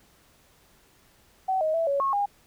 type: tone with pitch steps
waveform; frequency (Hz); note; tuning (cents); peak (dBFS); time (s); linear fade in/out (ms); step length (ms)
sine; 758 / 627 / 660 / 560 / 1090 / 811; F#5 / D#5 / E5 / C#5 / C#6 / G#5; +42 / +13 / +2 / +18 / -29 / -41; -22; 1.48-2.26; 10; 130
effects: pink hiss -60 dBFS RMS until 2.46 s